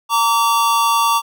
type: tone pair together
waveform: square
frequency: 919.1 / 1150 Hz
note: A#5 / D6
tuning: -25 / -37 cents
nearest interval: major third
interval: 388 cents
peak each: -17 / -16 dBFS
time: 0.09-1.22 s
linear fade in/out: 50 ms
effects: none